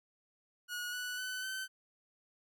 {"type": "tone with pitch steps", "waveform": "sawtooth", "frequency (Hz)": [1453, 1479.3, 1506, 1533.2], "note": ["F#6", "F#6", "F#6", "G6"], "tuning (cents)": [-32, -1, 30, -39], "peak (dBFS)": -34, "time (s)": [0.68, 1.68], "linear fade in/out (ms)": 50, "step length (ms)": 250, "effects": []}